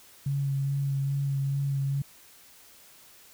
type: tone with vibrato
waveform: sine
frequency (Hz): 138.59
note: C#3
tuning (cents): 0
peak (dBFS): -25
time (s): 0.26-2.02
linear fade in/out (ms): 5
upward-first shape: sine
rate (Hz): 2.4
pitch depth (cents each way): 17
effects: white hiss -54 dBFS RMS until 3.33 s